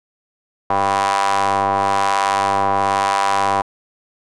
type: ring-modulated tone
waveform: sawtooth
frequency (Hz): 98.5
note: G2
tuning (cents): +9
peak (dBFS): -8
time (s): 0.7-3.62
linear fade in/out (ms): 5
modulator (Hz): 886
effects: resampled to 22050 Hz